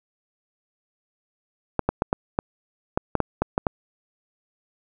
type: clicks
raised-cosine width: 1 ms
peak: -6 dBFS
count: 11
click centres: 1.793 / 1.89 / 2.021 / 2.129 / 2.389 / 2.975 / 3.153 / 3.203 / 3.42 / 3.579 / 3.668 s
effects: none